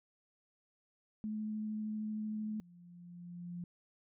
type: tone with vibrato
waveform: sine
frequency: 214.6 Hz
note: A3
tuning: 43 cents flat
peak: -36 dBFS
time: 1.24-2.6 s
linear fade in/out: 0 ms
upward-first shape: triangle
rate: 13 Hz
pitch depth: 10 cents each way
type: tone with exponential growth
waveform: sine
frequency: 174.8 Hz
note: F3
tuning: 2 cents sharp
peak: -39 dBFS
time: 1.43-3.64 s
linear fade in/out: 2 ms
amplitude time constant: 480 ms
effects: none